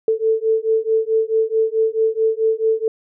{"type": "beating tone pair", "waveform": "sine", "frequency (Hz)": [441.3, 445.9], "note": ["A4", "A4"], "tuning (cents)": [5, 23], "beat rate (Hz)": 4.6, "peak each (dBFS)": -18, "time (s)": [0.08, 2.88], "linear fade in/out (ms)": 2, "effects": []}